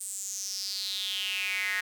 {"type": "tone with high-pass filter sweep", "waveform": "square", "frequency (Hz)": 98, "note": "G2", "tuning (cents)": 0, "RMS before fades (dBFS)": -33, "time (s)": [0, 1.81], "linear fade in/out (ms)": 10, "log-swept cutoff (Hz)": [8700, 1800], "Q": 6.4, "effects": []}